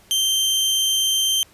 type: tone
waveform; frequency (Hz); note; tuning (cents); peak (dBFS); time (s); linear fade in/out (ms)
sawtooth; 3136; G7; 0; -14; 0.11-1.43; 0
effects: pink hiss -52 dBFS RMS until 1.53 s + resampled to 32000 Hz